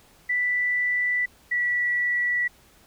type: tone pair in turn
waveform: sine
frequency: 1975.5 / 1949.4 Hz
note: B6 / B6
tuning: 0 / -23 cents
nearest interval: unison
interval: 23 cents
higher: first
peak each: -21 dBFS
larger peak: neither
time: 0.29-1.26 / 1.51-2.48 s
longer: neither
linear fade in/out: 10 ms
effects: pink hiss -56 dBFS RMS until 2.86 s